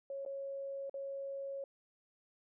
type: tone with dropouts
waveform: sine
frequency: 550 Hz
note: C#5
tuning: 14 cents flat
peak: -39 dBFS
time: 0.1-1.64 s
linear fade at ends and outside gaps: 2 ms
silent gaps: 0.251-0.261 / 0.896-0.941 s
effects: none